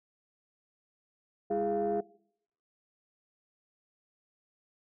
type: tone cluster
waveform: sine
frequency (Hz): 203.6 / 335.1 / 413.5 / 693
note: G#3 / E4 / G#4 / F5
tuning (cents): -34 / +29 / -8 / -14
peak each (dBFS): -37 / -36 / -29 / -31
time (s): 1.5-2.01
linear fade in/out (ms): 10
effects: noise-tail reverb RT60 0.7 s tail -22 dB re dry + tanh soft clip ceiling -22 dBFS